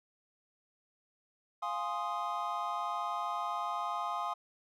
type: chord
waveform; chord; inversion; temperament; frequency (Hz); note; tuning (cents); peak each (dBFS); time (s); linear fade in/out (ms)
triangle; F minor seventh; none; equal; 698.5 / 830.6 / 1046.5 / 1244.5; F5 / Ab5 / C6 / Eb6; 0 / 0 / 0 / 0; -38 / -38 / -36 / -36; 1.62-4.34; 10
effects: none